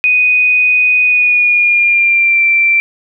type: tone with pitch glide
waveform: sine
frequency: 2489 to 2349 Hz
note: D#7 to D7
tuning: 0 to 0 cents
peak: -7 dBFS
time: 0.04-2.8 s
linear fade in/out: 0 ms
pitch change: -100 cents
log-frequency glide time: 1.03-2.43 s
effects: none